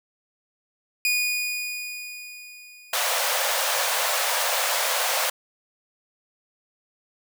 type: tone with exponential decay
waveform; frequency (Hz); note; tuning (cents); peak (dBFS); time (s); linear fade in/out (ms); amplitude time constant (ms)
sawtooth; 2460; D#7; -20; -16; 1.05-3.77; 1; 590
type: high-pass noise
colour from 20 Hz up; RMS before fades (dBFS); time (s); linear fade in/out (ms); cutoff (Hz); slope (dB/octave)
pink; -24; 2.93-5.3; 5; 500; 96
effects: none